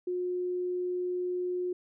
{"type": "tone", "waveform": "sine", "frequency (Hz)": 360, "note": "F#4", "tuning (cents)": -47, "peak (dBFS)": -29, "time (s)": [0.07, 1.73], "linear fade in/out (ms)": 5, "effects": []}